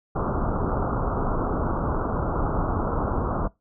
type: low-pass noise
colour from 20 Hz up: pink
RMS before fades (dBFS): -25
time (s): 0.15-3.48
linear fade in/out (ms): 10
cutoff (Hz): 1400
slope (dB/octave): 96
effects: noise-tail reverb RT60 0.2 s tail -22 dB re dry